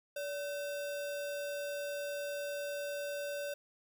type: tone with sample-and-hold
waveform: sine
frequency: 575 Hz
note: D5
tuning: 37 cents flat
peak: -36 dBFS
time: 0.16-3.54 s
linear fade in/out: 5 ms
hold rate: 2100 Hz
effects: none